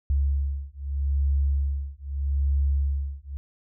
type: beating tone pair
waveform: sine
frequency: 69.3 / 70.1 Hz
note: C#2 / C#2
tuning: 0 / +20 cents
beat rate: 0.8 Hz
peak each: -25 dBFS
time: 0.1-3.37 s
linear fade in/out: 0 ms
effects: none